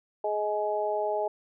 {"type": "harmonic tone", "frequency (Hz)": 210, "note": "G#3", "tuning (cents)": 19, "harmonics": [2, 3, 4], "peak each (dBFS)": [-31, -29, -31], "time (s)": [0.24, 1.28], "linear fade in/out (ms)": 5, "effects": []}